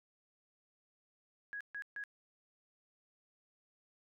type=tone bursts; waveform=sine; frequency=1661.2 Hz; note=G#6; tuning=in tune; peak=-40 dBFS; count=3; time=1.53-2.038 s; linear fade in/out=0 ms; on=76 ms; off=140 ms; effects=none